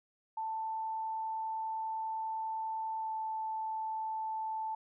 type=tone with pitch glide; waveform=sine; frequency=885 to 879.4 Hz; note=A5 to A5; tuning=+10 to -1 cents; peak=-34 dBFS; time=0.37-4.75 s; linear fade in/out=5 ms; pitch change=-11 cents; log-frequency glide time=3-3.12 s; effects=none